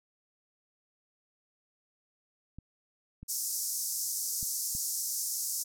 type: clicks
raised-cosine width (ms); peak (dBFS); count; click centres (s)
5; -32; 4; 2.586 / 3.23 / 4.429 / 4.751
type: band-pass noise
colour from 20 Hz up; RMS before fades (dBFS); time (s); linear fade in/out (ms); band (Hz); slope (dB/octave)
pink; -34; 3.28-5.64; 20; 5300 to 15000; 48
effects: none